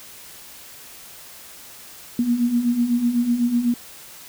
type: beating tone pair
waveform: sine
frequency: 234 / 242 Hz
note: A#3 / B3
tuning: +7 / -35 cents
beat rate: 8 Hz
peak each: -24 / -18 dBFS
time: 2.19-3.74 s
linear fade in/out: 2 ms
effects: white hiss -42 dBFS RMS until 4.28 s